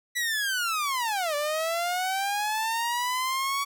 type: linear two-way sweep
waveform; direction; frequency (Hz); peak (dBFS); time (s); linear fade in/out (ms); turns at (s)
sawtooth; down then up; 1975.5 to 578 to 1130; -22; 0.15-3.65; 20; 1.35
effects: none